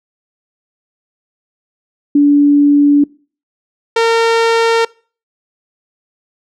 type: tone pair in turn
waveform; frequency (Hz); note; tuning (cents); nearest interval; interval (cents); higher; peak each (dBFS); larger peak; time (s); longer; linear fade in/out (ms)
sine / sawtooth; 288.4 / 457.8; D4 / A#4; -31 / -31; minor sixth; 800; second; -5; neither; 2.15-3.04 / 3.96-4.85; neither; 5
effects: noise-tail reverb RT60 0.4 s tail -24 dB re dry + low-pass 5000 Hz 12 dB/octave